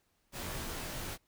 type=noise with comb filter; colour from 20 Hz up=pink; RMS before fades=-40 dBFS; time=0.32-1.18 s; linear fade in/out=50 ms; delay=19 ms; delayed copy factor=-0.65; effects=pink hiss -75 dBFS RMS until 1.27 s